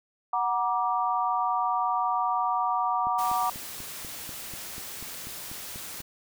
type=chord; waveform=sine; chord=Gb augmented; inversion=none; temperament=equal with one note detuned; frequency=740 / 949.2 / 1174.7 Hz; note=Gb5 / Bb5 / D6; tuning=0 / +31 / 0 cents; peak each=-28 dBFS; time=0.33-3.5 s; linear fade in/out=5 ms
type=click train; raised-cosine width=3 ms; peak=-30 dBFS; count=13; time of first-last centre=3.07-6.004 s; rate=4.09 Hz
type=noise; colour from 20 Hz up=white; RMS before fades=-39 dBFS; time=3.18-6.02 s; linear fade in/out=10 ms
effects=none